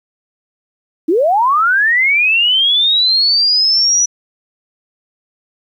sine linear sweep, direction up, 291.6 to 5920 Hz, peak -9 dBFS, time 1.08-4.06 s, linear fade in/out 10 ms, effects 8-bit

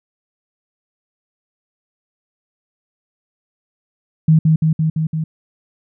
sine tone with echo, 158.3 Hz, D#3, 30 cents sharp, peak -7 dBFS, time 4.28-4.39 s, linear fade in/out 5 ms, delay 170 ms, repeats 5, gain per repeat -2 dB, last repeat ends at 5.24 s, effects none

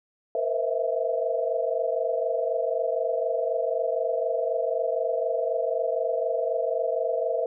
sine tone cluster, 468 / 515 / 644 / 668 Hz, A#4 / C5 / E5 / E5, +7 / -28 / -41 / +23 cents, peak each -29 dBFS, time 0.35-7.46 s, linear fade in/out 2 ms, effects none

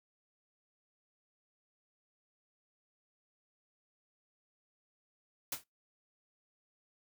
white noise with exponential decay, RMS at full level -32 dBFS, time 5.52-5.64 s, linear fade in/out 5 ms, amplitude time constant 26 ms, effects noise-tail reverb RT60 0.2 s tail -25 dB re dry

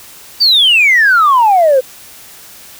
sine exponential sweep, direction down, 4742 to 500 Hz, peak -4 dBFS, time 0.4-1.81 s, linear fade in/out 20 ms, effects tanh soft clip ceiling -2 dBFS + white hiss -36 dBFS RMS until 2.79 s

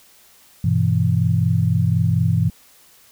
sine chord, E minor, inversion first, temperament equal with one note detuned, 99.37 / 123.47 / 164.81 Hz, G2 / B2 / E3, +24 / 0 / 0 cents, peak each -19 dBFS, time 0.64-2.5 s, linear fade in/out 5 ms, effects white hiss -51 dBFS RMS until 3.11 s

